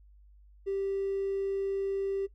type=tone with hard clipping; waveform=triangle; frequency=392 Hz; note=G4; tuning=in tune; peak=-29 dBFS; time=0.66-2.27 s; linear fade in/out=20 ms; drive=3 dB; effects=noise-tail reverb RT60 0.1 s tail -17 dB re dry + added 50 Hz sine -54 dBFS peak until 2.34 s